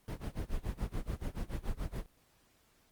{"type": "noise with tremolo", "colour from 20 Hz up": "brown", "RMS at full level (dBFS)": -34, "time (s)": [0.08, 2.06], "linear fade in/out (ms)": 0, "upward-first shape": "sine", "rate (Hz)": 7, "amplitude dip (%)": 95, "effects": ["pink hiss -69 dBFS RMS until 2.91 s", "Opus 24 kbps"]}